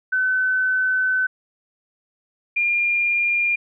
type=tone pair in turn; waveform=sine; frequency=1516 / 2406 Hz; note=F#6 / D7; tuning=+42 / +41 cents; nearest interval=minor sixth; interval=799 cents; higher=second; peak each=-17 dBFS; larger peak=neither; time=0.12-1.27 / 2.56-3.56 s; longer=first; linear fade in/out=10 ms; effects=none